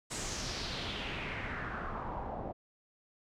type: noise with low-pass filter sweep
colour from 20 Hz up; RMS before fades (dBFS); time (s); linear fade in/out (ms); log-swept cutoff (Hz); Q
pink; -39; 0.1-2.53; 20; 8100 to 640; 2.9
effects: none